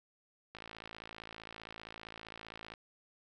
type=click train; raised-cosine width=0.3 ms; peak=-30 dBFS; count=122; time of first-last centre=0.55-2.738 s; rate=55.3 Hz; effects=none